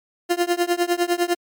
30% pulse tone with tremolo, 349.2 Hz, F4, in tune, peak -12 dBFS, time 0.29-1.35 s, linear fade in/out 20 ms, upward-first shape triangle, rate 9.9 Hz, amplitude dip 100%, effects MP3 96 kbps

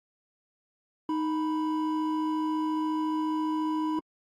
triangle tone pair together, 311.1 / 987.7 Hz, D#4 / B5, 0 / 0 cents, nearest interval octave + minor sixth, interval 2000 cents, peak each -25 / -31 dBFS, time 1.09-3.99 s, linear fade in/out 2 ms, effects AAC 48 kbps

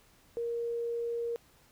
sine tone, 468.9 Hz, A#4, 10 cents sharp, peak -31 dBFS, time 0.37-1.36 s, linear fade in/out 0 ms, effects pink hiss -63 dBFS RMS until 1.71 s

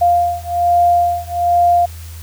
sine beating tone pair, 698.5 / 699.7 Hz, F5 / F5, 0 / +3 cents, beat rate 1.2 Hz, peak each -14 dBFS, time 0.01-1.86 s, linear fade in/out 10 ms, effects added 82 Hz sine -29 dBFS peak until 2.22 s + white hiss -40 dBFS RMS until 2.22 s

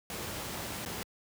pink noise with dropouts, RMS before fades -38 dBFS, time 0.1-1.03 s, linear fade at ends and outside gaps 1 ms, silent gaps 0.851-0.86 s, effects high-pass 80 Hz 12 dB/octave

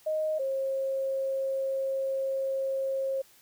sine tone pair in turn, 622.3 / 537.3 Hz, D#5 / C5, 0 / +46 cents, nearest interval minor third, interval 254 cents, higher first, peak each -26 / -27 dBFS, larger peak first, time 0.06-0.39 / 0.39-3.22 s, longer second, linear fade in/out 10 ms, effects white hiss -59 dBFS RMS until 3.41 s

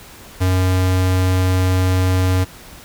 square tone, 92.5 Hz, F#2, in tune, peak -14 dBFS, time 0.4-2.45 s, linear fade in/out 20 ms, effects pink hiss -40 dBFS RMS until 2.84 s

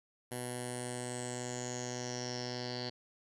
10% pulse tone with low-pass filter sweep, 123.47 Hz, B2, in tune, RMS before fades -40 dBFS, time 0.31-2.9 s, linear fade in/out 10 ms, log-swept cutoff 11000 to 4500 Hz, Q 9.1, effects none

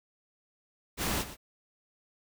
pink noise with echo, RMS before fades -31 dBFS, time 0.97-1.25 s, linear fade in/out 50 ms, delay 120 ms, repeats 1, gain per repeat -13 dB, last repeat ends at 1.37 s, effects none

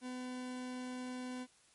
40% pulse tone, 252 Hz, B3, 35 cents sharp, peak -40 dBFS, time 0.01-1.47 s, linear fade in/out 50 ms, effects white hiss -67 dBFS RMS until 1.74 s + MP3 48 kbps

